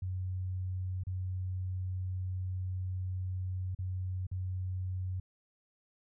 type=tone with dropouts; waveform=sine; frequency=92.5 Hz; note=F#2; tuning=in tune; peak=-33 dBFS; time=0.02-5.2 s; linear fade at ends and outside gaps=5 ms; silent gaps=1.036-1.068 / 3.749-3.788 / 4.268-4.314 s; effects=none